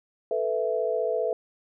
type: chord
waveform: sine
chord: A suspended second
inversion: none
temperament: just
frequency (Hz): 440 / 495 / 660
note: A4 / B4 / E5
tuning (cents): 0 / +4 / +2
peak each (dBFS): -28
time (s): 0.31-1.33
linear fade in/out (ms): 2
effects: none